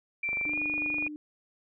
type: tone with pitch glide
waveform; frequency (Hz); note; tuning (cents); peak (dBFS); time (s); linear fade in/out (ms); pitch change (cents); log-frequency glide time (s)
sine; 2349 to 2450; D7 to D#7; 0 to -27; -28; 0.23-1.08; 5; +73; 0.48-0.58
type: click train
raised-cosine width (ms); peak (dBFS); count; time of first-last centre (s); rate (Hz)
1; -29; 20; 0.29-1.066; 24.5
type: tone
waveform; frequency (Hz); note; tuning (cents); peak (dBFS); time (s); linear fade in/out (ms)
sine; 300; D4; +37; -37; 0.46-1.16; 0
effects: none